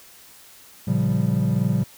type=chord; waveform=triangle; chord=G half-diminished seventh; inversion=first; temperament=equal with one note detuned; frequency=114.61 / 138.59 / 174.61 / 196 Hz; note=Bb2 / Db3 / F3 / G3; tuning=-29 / 0 / 0 / 0 cents; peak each=-22 dBFS; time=0.87-1.84 s; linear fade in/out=10 ms; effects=white hiss -48 dBFS RMS until 1.97 s